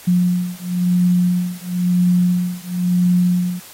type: beating tone pair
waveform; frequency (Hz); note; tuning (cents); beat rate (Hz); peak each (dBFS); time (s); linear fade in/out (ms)
sine; 178.2 / 179.18; F3 / F3; +35 / +45; 0.98; -17; 0.07-3.6; 10
effects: white hiss -40 dBFS RMS until 3.73 s + AAC 48 kbps